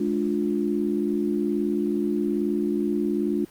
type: chord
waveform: sine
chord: D diminished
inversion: second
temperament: just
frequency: 211.4 / 293.7 / 352.4 Hz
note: Ab3 / D4 / F4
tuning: +31 / 0 / +16 cents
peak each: -26 dBFS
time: 0-3.45 s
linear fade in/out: 5 ms
effects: pink hiss -52 dBFS RMS until 3.5 s + Opus 48 kbps

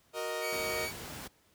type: chord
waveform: sawtooth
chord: D# minor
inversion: first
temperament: equal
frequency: 370 / 466.2 / 622.3 Hz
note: F#4 / A#4 / D#5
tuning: 0 / 0 / 0 cents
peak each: -38 / -34 / -33 dBFS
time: 0.13-0.89 s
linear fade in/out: 50 ms
type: tone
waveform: sawtooth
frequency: 2261 Hz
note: C#7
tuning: 34 cents sharp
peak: -33 dBFS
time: 0.4-0.93 s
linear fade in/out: 50 ms
type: noise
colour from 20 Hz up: pink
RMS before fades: -43 dBFS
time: 0.52-1.28 s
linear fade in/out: 10 ms
effects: pink hiss -67 dBFS RMS until 1.54 s + high-pass 60 Hz 12 dB/octave

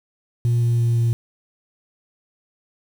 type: tone with pitch steps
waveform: sine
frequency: 118.8 / 118.12 / 117.44 / 116.76 Hz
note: A#2 / A#2 / A#2 / A#2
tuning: +33 / +23 / +13 / +3 cents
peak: -13 dBFS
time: 0.45-1.13 s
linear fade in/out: 0 ms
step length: 170 ms
effects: tanh soft clip ceiling -14 dBFS + 7-bit

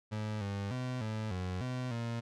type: tone with pitch steps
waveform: 30% pulse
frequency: 107.2 / 100.1 / 126.7 / 108.9 / 91.5 / 126.6 / 116.7 Hz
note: A2 / G2 / B2 / A2 / F#2 / B2 / A#2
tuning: -45 / +37 / +45 / -17 / -19 / +43 / +2 cents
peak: -32 dBFS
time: 0.11-2.21 s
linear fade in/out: 20 ms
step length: 300 ms
effects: low-pass 6000 Hz 12 dB/octave

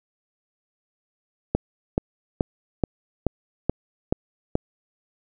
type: click train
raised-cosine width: 2 ms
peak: -6 dBFS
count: 8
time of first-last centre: 1.55-4.554 s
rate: 2.33 Hz
effects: none

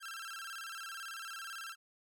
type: tone with vibrato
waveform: sawtooth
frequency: 1464 Hz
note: F#6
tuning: 19 cents flat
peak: -39 dBFS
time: 0-1.76 s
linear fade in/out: 50 ms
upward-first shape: square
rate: 18 Hz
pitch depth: 150 cents each way
effects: none

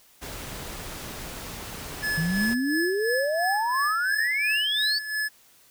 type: noise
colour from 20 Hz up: pink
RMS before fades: -37 dBFS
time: 0.21-2.55 s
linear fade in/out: 20 ms
type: tone with tremolo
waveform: square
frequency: 1716 Hz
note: A6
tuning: 44 cents flat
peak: -25 dBFS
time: 2.02-5.29 s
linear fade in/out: 20 ms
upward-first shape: sine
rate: 2.9 Hz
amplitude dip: 65%
type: exponential sweep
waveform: sine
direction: up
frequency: 154.8 to 4636 Hz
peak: -23 dBFS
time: 2.17-4.99 s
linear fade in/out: 10 ms
effects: white hiss -57 dBFS RMS until 5.7 s

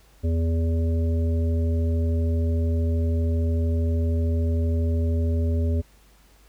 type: harmonic tone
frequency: 82.41 Hz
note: E2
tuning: in tune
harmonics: 1 / 3 / 5 / 7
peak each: -20 / -30 / -34 / -37 dBFS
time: 0.23-5.82 s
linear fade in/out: 20 ms
effects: added 50 Hz sine -54 dBFS peak until 6.48 s + pink hiss -58 dBFS RMS until 6.48 s

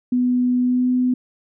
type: tone with pitch glide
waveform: sine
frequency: 248.4 to 251.3 Hz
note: B3 to B3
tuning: +10 to +30 cents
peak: -15 dBFS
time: 0.12-1.14 s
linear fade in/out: 5 ms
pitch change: +20 cents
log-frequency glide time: 0.6-0.89 s
effects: none

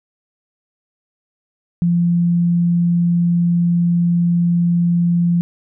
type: tone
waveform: sine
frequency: 172.5 Hz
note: F3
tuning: 21 cents flat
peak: -12 dBFS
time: 1.82-5.41 s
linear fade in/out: 0 ms
effects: none

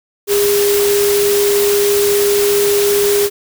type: tone in noise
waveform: sine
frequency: 407.5 Hz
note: G#4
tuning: 33 cents flat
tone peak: -11 dBFS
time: 0.27-3.3 s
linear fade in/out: 50 ms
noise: white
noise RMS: -19 dBFS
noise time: 0.27-3.3 s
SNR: +5 dB
effects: none

